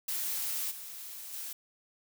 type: noise with level steps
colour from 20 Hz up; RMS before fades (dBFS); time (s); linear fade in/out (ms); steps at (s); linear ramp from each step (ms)
blue; -34 / -44 / -40; 0.08-1.53; 5; 0.7 / 1.32; 20
effects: none